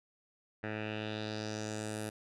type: tone with low-pass filter sweep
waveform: 10% pulse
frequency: 107.6 Hz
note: A2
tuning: 38 cents flat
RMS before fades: -39 dBFS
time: 0.63-2.1 s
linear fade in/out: 10 ms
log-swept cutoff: 2000 to 11000 Hz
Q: 3
effects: none